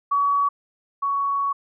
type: tone pair in turn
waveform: sine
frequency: 1132 / 1118.4 Hz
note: C#6 / C#6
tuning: +36 / +15 cents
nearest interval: unison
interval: 21 cents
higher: first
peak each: -17 / -20 dBFS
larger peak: first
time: 0.11-0.49 / 1.02-1.53 s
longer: second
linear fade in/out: 10 ms
effects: none

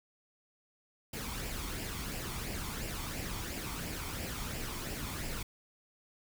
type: noise with flanger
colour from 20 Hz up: pink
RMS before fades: -39 dBFS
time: 1.13-5.43 s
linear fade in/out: 5 ms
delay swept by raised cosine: 0.39 to 0.92 ms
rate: 2.9 Hz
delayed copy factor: +0.5
effects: none

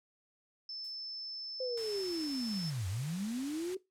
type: tone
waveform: sine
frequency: 5274 Hz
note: E8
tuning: in tune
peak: -40 dBFS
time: 0.69-2.7 s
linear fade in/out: 2 ms
type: noise with exponential decay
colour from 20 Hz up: violet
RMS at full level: -50 dBFS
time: 0.84-1.05 s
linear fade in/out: 5 ms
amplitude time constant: 44 ms
type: linear two-way sweep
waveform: sine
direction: down then up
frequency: 523.3 to 87.31 to 382.6 Hz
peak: -34 dBFS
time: 1.6-3.77 s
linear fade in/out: 5 ms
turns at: 2.88 s
type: noise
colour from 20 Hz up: white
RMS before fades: -47 dBFS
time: 1.77-3.75 s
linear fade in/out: 5 ms
effects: noise-tail reverb RT60 0.2 s tail -19 dB re dry + low-pass 9000 Hz 12 dB/octave

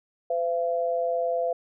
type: tone pair together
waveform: sine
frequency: 509 / 679.4 Hz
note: C5 / F5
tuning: -48 / -48 cents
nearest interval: perfect fourth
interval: 500 cents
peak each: -26 dBFS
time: 0.3-1.53 s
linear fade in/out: 5 ms
effects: none

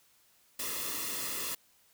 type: noise with comb filter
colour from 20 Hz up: white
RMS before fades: -36 dBFS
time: 0.59-1.55 s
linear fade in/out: 5 ms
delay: 1.3 ms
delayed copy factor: -0.7
effects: white hiss -66 dBFS RMS until 1.93 s

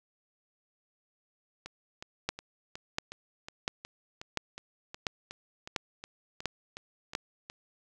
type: two click trains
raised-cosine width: 0.2 ms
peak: -24 / -12 dBFS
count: 17 / 8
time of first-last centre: 1.66-7.499 / 2.29-7.151 s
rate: 2.74 / 1.44 Hz
effects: none

